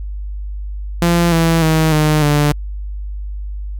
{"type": "tone with pitch steps", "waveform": "sawtooth", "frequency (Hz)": [171.4, 164.99, 158.82, 152.88, 147.16], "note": ["F3", "E3", "D#3", "D#3", "D3"], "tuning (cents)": [-32, 2, 36, -30, 4], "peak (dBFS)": -7, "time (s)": [1.02, 2.52], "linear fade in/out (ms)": 2, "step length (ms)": 300, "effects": ["added 50 Hz sine -22 dBFS peak until 3.79 s"]}